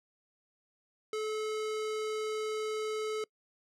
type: tone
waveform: square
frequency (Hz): 432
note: A4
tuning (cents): -32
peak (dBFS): -33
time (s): 1.13-3.24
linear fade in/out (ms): 2
effects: noise-tail reverb RT60 0.1 s tail -25 dB re dry + low-pass 8000 Hz 12 dB/octave